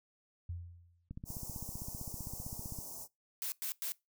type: tone with exponential decay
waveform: sine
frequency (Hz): 86.5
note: F2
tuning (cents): -16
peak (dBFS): -36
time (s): 0.49-1.09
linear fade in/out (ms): 5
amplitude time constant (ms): 130
type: click train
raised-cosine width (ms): 5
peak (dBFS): -31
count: 27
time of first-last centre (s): 1.11-2.787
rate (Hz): 15.5
type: band-stop noise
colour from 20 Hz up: white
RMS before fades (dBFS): -46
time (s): 1.25-3.08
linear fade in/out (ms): 50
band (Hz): 1000 to 5300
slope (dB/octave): 48
type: noise bursts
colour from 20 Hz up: blue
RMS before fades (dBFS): -38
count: 3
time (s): 3.42-3.92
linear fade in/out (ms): 0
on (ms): 100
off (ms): 100
effects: noise-tail reverb RT60 0.2 s tail -22 dB re dry